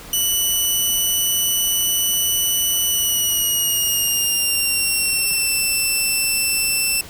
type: tone with pitch glide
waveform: 10% pulse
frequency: 2968 to 2675 Hz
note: F#7 to E7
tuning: +5 to +25 cents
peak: -9 dBFS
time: 0.13-7.01 s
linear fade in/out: 2 ms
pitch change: -180 cents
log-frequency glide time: 2.88-5.52 s
effects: pink hiss -38 dBFS RMS until 7.09 s